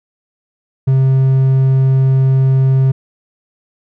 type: tone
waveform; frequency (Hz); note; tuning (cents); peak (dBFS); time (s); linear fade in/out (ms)
triangle; 132.9; C3; +27; -6; 0.87-2.92; 10
effects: none